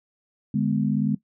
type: chord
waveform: sine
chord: G# diminished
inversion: second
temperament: just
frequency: 149.51 / 207.7 / 249.2 Hz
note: D3 / G#3 / B3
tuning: +31 / 0 / +16 cents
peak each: -25 / -23 / -26 dBFS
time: 0.54-1.15 s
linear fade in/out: 5 ms
effects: noise-tail reverb RT60 0.1 s tail -17 dB re dry